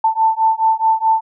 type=beating tone pair; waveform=sine; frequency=886 / 890.7 Hz; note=A5 / A5; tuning=+12 / +21 cents; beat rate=4.7 Hz; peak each=-15 dBFS; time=0.04-1.21 s; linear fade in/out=5 ms; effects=none